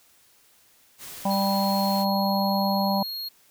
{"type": "noise", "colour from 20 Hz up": "white", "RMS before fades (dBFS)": -40, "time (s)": [0.98, 2.06], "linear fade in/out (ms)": 50}
{"type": "harmonic tone", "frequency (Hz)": 196.6, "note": "G3", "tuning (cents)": 5, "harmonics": [1, 3, 4, 5], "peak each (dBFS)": [-24, -29, -27, -29], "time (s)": [1.25, 3.03], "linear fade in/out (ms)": 5}
{"type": "tone", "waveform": "square", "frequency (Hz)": 4282, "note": "C8", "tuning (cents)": 39, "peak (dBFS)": -31, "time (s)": [1.3, 3.29], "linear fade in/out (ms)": 10}
{"effects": ["white hiss -59 dBFS RMS until 3.5 s"]}